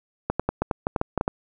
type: clicks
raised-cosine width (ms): 1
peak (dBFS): -8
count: 11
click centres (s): 0.3 / 0.396 / 0.49 / 0.62 / 0.712 / 0.869 / 0.962 / 1.014 / 1.177 / 1.211 / 1.279
effects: none